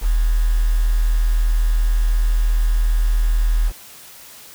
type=tone with quantisation; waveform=sine; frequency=40 Hz; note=D#1; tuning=49 cents sharp; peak=-13 dBFS; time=0.01-3.72 s; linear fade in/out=50 ms; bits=6; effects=white hiss -41 dBFS RMS until 4.54 s